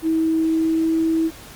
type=tone with pitch glide; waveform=sine; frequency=322.1 to 324.2 Hz; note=E4 to E4; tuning=-40 to -29 cents; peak=-16 dBFS; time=0.02-1.31 s; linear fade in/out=50 ms; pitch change=+11 cents; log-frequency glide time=0.54-0.96 s; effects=pink hiss -41 dBFS RMS until 1.55 s + Opus 32 kbps